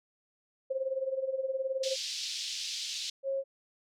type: tone with tremolo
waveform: sine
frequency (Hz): 530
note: C5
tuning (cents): +22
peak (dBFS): -27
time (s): 0.7-1.96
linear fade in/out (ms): 10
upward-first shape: sine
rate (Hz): 19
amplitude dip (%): 75
type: band-pass noise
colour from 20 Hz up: white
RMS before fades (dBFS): -37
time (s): 1.83-3.1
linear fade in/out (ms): 5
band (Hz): 3100 to 5500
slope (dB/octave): 24
type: tone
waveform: sine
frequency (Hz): 542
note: C#5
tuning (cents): -39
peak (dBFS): -29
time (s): 3.23-3.44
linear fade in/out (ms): 50
effects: none